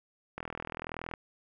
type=click train; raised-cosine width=0.5 ms; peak=-22 dBFS; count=32; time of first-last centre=0.38-1.138 s; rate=40.9 Hz; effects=none